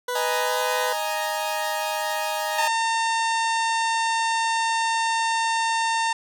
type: tone with pitch glide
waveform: 20% pulse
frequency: 493.9 to 501.4 Hz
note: B4 to B4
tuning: 0 to +26 cents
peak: -20 dBFS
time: 0.08-0.93 s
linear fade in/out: 5 ms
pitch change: +26 cents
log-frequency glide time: 0.23-0.6 s
type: chord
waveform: sawtooth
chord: D# suspended fourth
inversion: none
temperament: equal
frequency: 622.3 / 830.6 / 932.3 Hz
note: D#5 / G#5 / A#5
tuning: 0 / 0 / 0 cents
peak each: -25 / -25 / -25 dBFS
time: 0.15-2.68 s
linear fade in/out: 5 ms
type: harmonic tone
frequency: 908 Hz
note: A#5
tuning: 46 cents flat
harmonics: 1 / 2 / 3 / 4 / 5 / 6 / 7 / 8 / 9 / 10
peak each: -22 / -28 / -32 / -34 / -36 / -38 / -39 / -40 / -41 / -42 dBFS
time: 2.58-6.13 s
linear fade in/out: 5 ms
effects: none